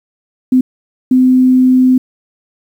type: tone bursts at uneven times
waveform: sine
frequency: 255.9 Hz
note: C4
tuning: 38 cents flat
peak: -5 dBFS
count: 2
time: 0.52-0.61 / 1.11-1.98 s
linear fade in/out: 5 ms
effects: 7-bit